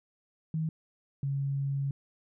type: tone pair in turn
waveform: sine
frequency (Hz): 158.9 / 138.62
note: D#3 / C#3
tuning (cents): +37 / 0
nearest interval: major second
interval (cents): 237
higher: first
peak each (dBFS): -28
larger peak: neither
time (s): 0.54-0.69 / 1.23-1.91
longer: second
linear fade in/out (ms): 2
effects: none